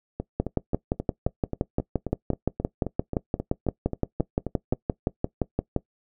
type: two click trains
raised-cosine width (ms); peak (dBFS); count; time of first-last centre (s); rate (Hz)
2; -9 / -15; 32 / 18; 0.4-5.763 / 0.2-4.733; 5.78 / 3.75
effects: noise-tail reverb RT60 0.1 s tail -20 dB re dry